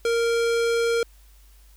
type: tone with low-pass filter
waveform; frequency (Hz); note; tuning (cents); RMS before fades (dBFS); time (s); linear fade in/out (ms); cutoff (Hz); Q
square; 464.9; A#4; -5; -22; 0.05-1.03; 2; 9000; 0.68
effects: added 50 Hz sine -49 dBFS peak until 1.76 s + white hiss -59 dBFS RMS until 1.76 s